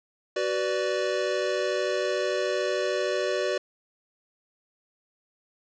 square chord, B minor, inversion second, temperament equal with one note detuned, 376.2 / 493.9 / 587.3 Hz, F#4 / B4 / D5, +29 / 0 / 0 cents, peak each -30 / -31 / -29 dBFS, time 0.36-3.58 s, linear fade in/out 5 ms, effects resampled to 16000 Hz + 10-bit

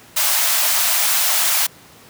white high-pass noise, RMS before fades -17 dBFS, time 0.16-1.67 s, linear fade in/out 10 ms, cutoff 600 Hz, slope 96 dB/octave, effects pink hiss -45 dBFS RMS until 2.09 s + high-pass 100 Hz 12 dB/octave

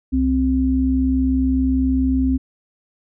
sine tone pair together, 65.55 / 261.6 Hz, C2 / C4, +4 / 0 cents, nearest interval 2 octaves, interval 2396 cents, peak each -20 / -16 dBFS, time 0.12-2.38 s, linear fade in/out 20 ms, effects none

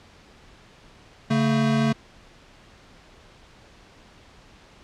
square tone pair together, 141.2 / 223.8 Hz, C#3 / A3, +32 / +30 cents, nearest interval minor sixth, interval 798 cents, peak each -24 / -21 dBFS, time 1.3-1.93 s, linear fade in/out 10 ms, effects pink hiss -51 dBFS RMS until 4.83 s + low-pass 5000 Hz 12 dB/octave

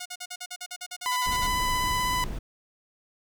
5% pulse tone bursts, 721 Hz, F#5, 45 cents flat, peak -23 dBFS, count 15, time 0-1.471 s, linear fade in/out 10 ms, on 57 ms, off 44 ms
sawtooth tone with vibrato, 1000 Hz, B5, 21 cents sharp, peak -21 dBFS, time 1.06-2.24 s, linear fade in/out 0 ms, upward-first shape sine, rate 16 Hz, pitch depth 12 cents each way
brown noise, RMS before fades -33 dBFS, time 1.26-2.39 s, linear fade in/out 10 ms
effects none

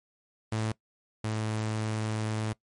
sawtooth tone pair in turn, 110 / 109.05 Hz, A2 / A2, 0 / -15 cents, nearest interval unison, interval 15 cents, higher first, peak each -24 / -25 dBFS, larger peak first, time 0.52-0.72 / 1.24-2.53 s, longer second, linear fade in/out 5 ms, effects noise-tail reverb RT60 0.1 s tail -21 dB re dry + MP3 48 kbps

